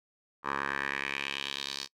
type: tone with band-pass filter sweep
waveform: 10% pulse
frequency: 69.3 Hz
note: C#2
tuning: in tune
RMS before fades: -35 dBFS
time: 0.43-1.88 s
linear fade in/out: 50 ms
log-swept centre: 1200 to 4800 Hz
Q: 2.9
effects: noise-tail reverb RT60 0.1 s tail -24 dB re dry